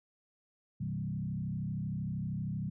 sine tone with frequency modulation, 155.56 Hz, D#3, in tune, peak -33 dBFS, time 0.8-2.7 s, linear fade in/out 10 ms, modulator 32.9 Hz, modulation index 1.5, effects none

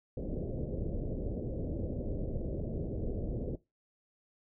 pink low-pass noise, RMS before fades -36 dBFS, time 0.17-3.56 s, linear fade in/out 5 ms, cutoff 570 Hz, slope 48 dB/octave, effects noise-tail reverb RT60 0.2 s tail -17 dB re dry

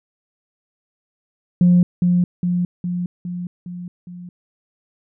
sine tone with echo, 177.2 Hz, F3, 25 cents sharp, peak -8 dBFS, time 1.61-1.83 s, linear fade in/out 2 ms, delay 410 ms, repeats 6, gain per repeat -4 dB, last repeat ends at 4.29 s, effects tanh soft clip ceiling -6 dBFS

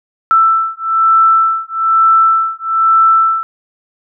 sine beating tone pair, 1327 / 1328.1 Hz, E6 / E6, +11 / +13 cents, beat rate 1.1 Hz, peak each -11 dBFS, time 0.31-3.43 s, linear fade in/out 0 ms, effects none

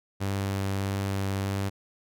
sawtooth tone with vibrato, 98 Hz, G2, in tune, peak -23 dBFS, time 0.2-1.7 s, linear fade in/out 20 ms, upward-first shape triangle, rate 1.6 Hz, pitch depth 10 cents each way, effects none

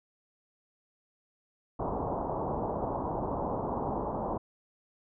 white low-pass noise, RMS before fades -33 dBFS, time 1.79-4.38 s, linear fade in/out 10 ms, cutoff 990 Hz, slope 48 dB/octave, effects none

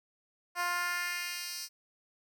10% pulse tone with high-pass filter sweep, 352.1 Hz, F4, 14 cents sharp, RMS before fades -35 dBFS, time 0.55-1.69 s, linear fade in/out 50 ms, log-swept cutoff 810 to 5100 Hz, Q 1.4, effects none

